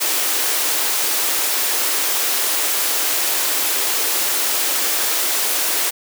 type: high-pass noise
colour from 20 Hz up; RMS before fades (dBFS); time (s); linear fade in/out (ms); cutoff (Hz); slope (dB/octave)
white; -19; 0-5.91; 20; 280; 48
effects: none